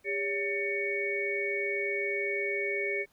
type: tone cluster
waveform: sine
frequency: 401.4 / 566 / 1786 / 2233 Hz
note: G4 / C#5 / A6 / C#7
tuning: +41 / +36 / +25 / +12 cents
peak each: -33 / -39 / -40 / -31 dBFS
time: 0.04-3.06 s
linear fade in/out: 50 ms
effects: pink hiss -68 dBFS RMS until 3.12 s